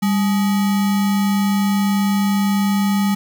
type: tone with sample-and-hold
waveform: sine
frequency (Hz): 199.2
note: G3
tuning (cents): +28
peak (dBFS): -14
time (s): 0.02-3.15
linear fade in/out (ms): 10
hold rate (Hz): 1050
effects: none